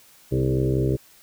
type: harmonic tone with a mistuned harmonic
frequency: 65.3 Hz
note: C2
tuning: 3 cents flat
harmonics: 1 / 2 / 3 / 4 / 5 / 6 / 7 / 8 / 9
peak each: -29 / -22 / -34 / -32 / -27 / -26 / -33 / -36 / -38 dBFS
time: 0.31-0.97 s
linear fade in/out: 20 ms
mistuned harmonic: 6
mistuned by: +30 cents
effects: white hiss -53 dBFS RMS until 1.22 s